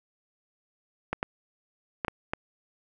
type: clicks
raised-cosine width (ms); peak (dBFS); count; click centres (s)
0.5; -13; 5; 1.13 / 1.229 / 2.048 / 2.082 / 2.335
effects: none